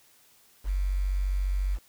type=tone with quantisation; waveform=sine; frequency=47.25 Hz; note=F#1; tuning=37 cents sharp; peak=-24 dBFS; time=0.64-1.79 s; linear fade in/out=50 ms; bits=8; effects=white hiss -60 dBFS RMS until 1.88 s